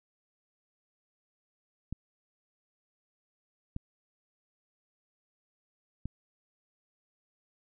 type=clicks; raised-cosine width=5 ms; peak=-23 dBFS; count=3; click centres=1.926 / 3.764 / 6.056 s; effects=none